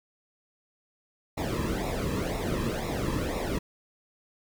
brown noise with flanger, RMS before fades -30 dBFS, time 1.37-3.59 s, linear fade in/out 10 ms, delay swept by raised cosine 0.64 to 1.4 ms, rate 2 Hz, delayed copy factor -0.8, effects none

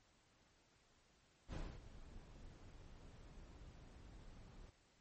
brown noise with ADSR envelope, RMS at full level -43 dBFS, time 1.48-4.7 s, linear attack 53 ms, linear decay 260 ms, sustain -15 dB, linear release 9 ms, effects pink hiss -73 dBFS RMS until 5 s + MP3 32 kbps

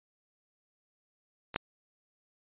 clicks, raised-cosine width 0.3 ms, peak -24 / -11 dBFS, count 2, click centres 1.543 / 1.561 s, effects resampled to 8000 Hz

